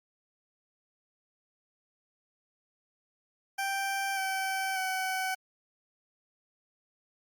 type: tone with pitch steps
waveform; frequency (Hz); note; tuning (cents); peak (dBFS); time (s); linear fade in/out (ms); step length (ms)
20% pulse; 784 / 769.2 / 754.7; G5 / G5 / F#5; 0 / -33 / +34; -25; 3.58-5.35; 10; 590
effects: Opus 48 kbps